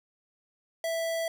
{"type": "tone", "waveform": "square", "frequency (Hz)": 659.3, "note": "E5", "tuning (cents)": 0, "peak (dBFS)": -29, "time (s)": [0.84, 1.28], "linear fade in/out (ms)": 2, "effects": []}